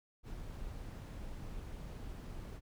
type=noise; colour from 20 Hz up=brown; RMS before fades=-45 dBFS; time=0.23-2.61 s; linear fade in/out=50 ms; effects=none